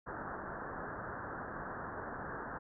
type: low-pass noise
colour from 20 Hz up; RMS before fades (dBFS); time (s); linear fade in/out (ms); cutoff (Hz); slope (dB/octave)
white; -43; 0.06-2.59; 20; 1700; 96
effects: none